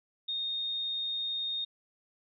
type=tone; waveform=sine; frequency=3691 Hz; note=A#7; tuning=18 cents flat; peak=-31 dBFS; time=0.28-1.65 s; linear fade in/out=10 ms; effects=none